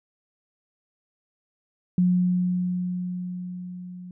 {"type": "tone with level ramp", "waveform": "sine", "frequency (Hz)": 180.1, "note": "F#3", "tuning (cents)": -46, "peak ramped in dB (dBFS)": [-16, -37], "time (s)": [1.98, 4.11], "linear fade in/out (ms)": 2, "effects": []}